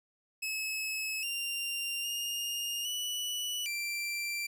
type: tone with pitch steps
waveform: sawtooth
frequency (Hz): 2584 / 2784 / 2831 / 2956 / 2354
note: E7 / F7 / F7 / F#7 / D7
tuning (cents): -35 / -6 / +23 / -2 / +3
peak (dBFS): -30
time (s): 0.42-4.47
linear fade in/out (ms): 10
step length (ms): 810
effects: none